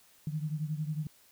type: beating tone pair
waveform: sine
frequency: 150.7 / 161.7 Hz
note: D3 / E3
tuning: +45 / -33 cents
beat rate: 11 Hz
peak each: -33 / -37 dBFS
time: 0.27-1.07 s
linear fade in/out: 2 ms
effects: white hiss -62 dBFS RMS until 1.31 s